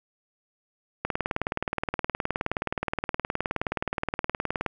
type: click train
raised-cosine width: 0.5 ms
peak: -11 dBFS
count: 70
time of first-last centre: 1.05-4.663 s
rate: 19.1 Hz
effects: none